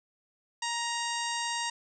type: harmonic tone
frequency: 938 Hz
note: A#5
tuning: 11 cents sharp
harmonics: 1 / 2 / 3 / 4 / 5 / 6 / 7 / 8 / 9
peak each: -34 / -37 / -39 / -40 / -41 / -42 / -42 / -43 / -44 dBFS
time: 0.62-1.7 s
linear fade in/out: 5 ms
effects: none